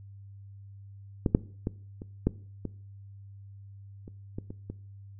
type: clicks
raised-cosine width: 3 ms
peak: -11 / -6 / -16 / -26 / -10 / -20 / -30 / -22 / -26 / -24 dBFS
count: 10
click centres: 1.262 / 1.349 / 1.671 / 2.019 / 2.27 / 2.653 / 4.079 / 4.385 / 4.505 / 4.7 s
effects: noise-tail reverb RT60 0.5 s tail -20 dB re dry + added 99 Hz sine -45 dBFS peak until 5.19 s